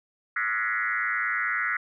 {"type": "tone with frequency modulation", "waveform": "sine", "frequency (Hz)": 1685, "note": "G#6", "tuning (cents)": 25, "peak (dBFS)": -24, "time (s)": [0.36, 1.77], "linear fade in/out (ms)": 5, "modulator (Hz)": 109, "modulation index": 3.6, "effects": []}